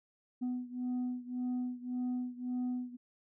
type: beating tone pair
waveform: sine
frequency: 248.4 / 250.2 Hz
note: B3 / B3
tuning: +10 / +23 cents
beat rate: 1.8 Hz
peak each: -34 / -36 dBFS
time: 0.41-2.97 s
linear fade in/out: 20 ms
effects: tanh soft clip ceiling -31 dBFS